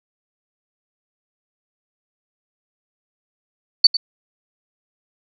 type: tone with echo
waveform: sine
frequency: 4497 Hz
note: C#8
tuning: 24 cents sharp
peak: -4 dBFS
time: 3.84-3.87 s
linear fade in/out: 5 ms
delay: 100 ms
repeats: 1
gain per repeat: -14 dB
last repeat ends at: 3.97 s
effects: none